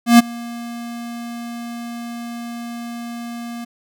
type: tone with ADSR envelope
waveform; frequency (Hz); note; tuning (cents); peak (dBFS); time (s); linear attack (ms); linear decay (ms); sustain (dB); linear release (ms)
square; 235.9; A#3; +21; -4; 0.06-3.65; 130; 18; -24; 12
effects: none